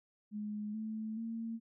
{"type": "tone with pitch steps", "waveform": "sine", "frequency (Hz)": [210, 218.5, 227.4], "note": ["G#3", "A3", "A#3"], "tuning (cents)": [19, -12, -43], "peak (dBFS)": -37, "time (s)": [0.31, 1.6], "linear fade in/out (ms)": 50, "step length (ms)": 430, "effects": []}